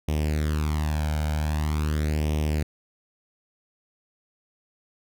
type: tone with flanger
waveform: sawtooth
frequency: 76.1 Hz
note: D#2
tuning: 38 cents flat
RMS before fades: -25 dBFS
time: 0.08-2.63 s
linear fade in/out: 5 ms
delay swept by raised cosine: 0.34 to 1.33 ms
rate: 0.44 Hz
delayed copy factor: +0.75
effects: none